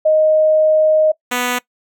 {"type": "tone pair in turn", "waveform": ["sine", "5% pulse"], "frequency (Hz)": [622.3, 247], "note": ["D#5", "B3"], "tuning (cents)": [0, 0], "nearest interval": "octave + major third", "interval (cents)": 1600, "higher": "first", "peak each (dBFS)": [-9, -5], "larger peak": "second", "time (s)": [[0.05, 1.12], [1.31, 1.59]], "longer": "first", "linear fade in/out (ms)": 10, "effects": ["noise-tail reverb RT60 0.1 s tail -21 dB re dry"]}